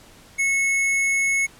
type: tone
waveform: square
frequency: 2193 Hz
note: C#7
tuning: 19 cents flat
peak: -19 dBFS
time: 0.38-1.47 s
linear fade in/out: 20 ms
effects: pink hiss -49 dBFS RMS until 1.59 s + low-pass 12000 Hz 12 dB/octave